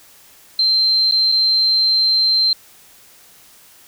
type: tone with dropouts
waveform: sine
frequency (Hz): 4130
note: C8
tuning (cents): -23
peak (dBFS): -12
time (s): 0.59-2.53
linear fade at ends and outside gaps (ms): 2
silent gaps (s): 1.112-1.121 / 1.318-1.322
effects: white hiss -47 dBFS RMS until 3.87 s